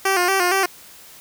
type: tone with vibrato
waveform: 10% pulse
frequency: 371.1 Hz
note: F#4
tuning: 5 cents sharp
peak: -8 dBFS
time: 0.05-0.66 s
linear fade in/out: 5 ms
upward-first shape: square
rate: 4.3 Hz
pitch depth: 73 cents each way
effects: white hiss -44 dBFS RMS until 1.2 s